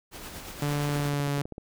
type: noise with tremolo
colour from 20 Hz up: pink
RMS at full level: -39 dBFS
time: 0.11-1.12 s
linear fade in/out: 50 ms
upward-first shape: sine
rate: 8.6 Hz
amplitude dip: 40%
type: tone with pitch glide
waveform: sawtooth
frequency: 145.5 to 142.42 Hz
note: D3 to C#3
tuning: -16 to +47 cents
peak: -22 dBFS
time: 0.62-1.42 s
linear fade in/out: 2 ms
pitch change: -37 cents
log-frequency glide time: 0.9-1.31 s
type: clicks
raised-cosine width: 2 ms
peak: -25 dBFS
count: 11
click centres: 0.893 / 0.96 / 1 / 1.056 / 1.137 / 1.201 / 1.274 / 1.38 / 1.455 / 1.523 / 1.581 s
effects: none